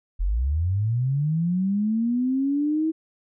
sine linear sweep, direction up, 39.51 to 323.3 Hz, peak -20 dBFS, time 0.19-2.92 s, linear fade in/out 20 ms, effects none

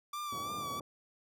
45% pulse tone with vibrato, 1166 Hz, D6, 13 cents flat, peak -37 dBFS, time 0.13-0.8 s, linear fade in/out 5 ms, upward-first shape sine, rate 3 Hz, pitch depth 47 cents each way
pink band-pass noise, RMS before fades -47 dBFS, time 0.32-0.81 s, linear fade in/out 2 ms, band 100 to 860 Hz, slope 24 dB/octave
effects none

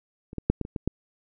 clicks, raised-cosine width 3 ms, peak -27 / -17 / -6 / -14 / -24 / -17 / -11 dBFS, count 7, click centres 0.331 / 0.383 / 0.5 / 0.613 / 0.651 / 0.762 / 0.876 s, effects none

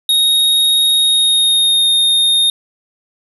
square tone with pitch glide, 3746 to 3688 Hz, A#7 to A#7, +8 to -19 cents, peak -10 dBFS, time 0.09-2.5 s, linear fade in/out 2 ms, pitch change -27 cents, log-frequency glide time 0.93-1.91 s, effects none

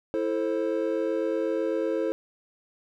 triangle chord, A minor, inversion second, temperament just, 330 / 440 / 528 Hz, E4 / A4 / C5, +2 / 0 / +16 cents, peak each -27 dBFS, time 0.14-2.12 s, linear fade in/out 0 ms, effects none

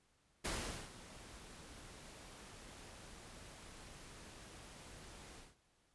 pink noise with ADSR envelope, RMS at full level -39 dBFS, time 0.44-5.56 s, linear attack 14 ms, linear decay 440 ms, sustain -16 dB, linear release 190 ms, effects pink hiss -75 dBFS RMS until 5.94 s + resampled to 24000 Hz

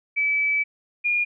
sine tone pair in turn, 2300 / 2425 Hz, D7 / D#7, -37 / -45 cents, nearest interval minor second, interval 92 cents, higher second, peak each -19 / -19 dBFS, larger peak neither, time 0.16-0.64 / 1.04-1.25 s, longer first, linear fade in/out 20 ms, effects none

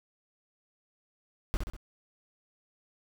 brown noise with echo, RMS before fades -27 dBFS, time 1.54-1.57 s, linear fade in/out 0 ms, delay 65 ms, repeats 3, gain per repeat -5 dB, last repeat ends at 1.765 s, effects none

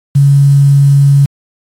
sine tone with quantisation, 140.3 Hz, C#3, 21 cents sharp, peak -3 dBFS, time 0.15-1.26 s, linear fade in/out 10 ms, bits 5, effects AAC 48 kbps

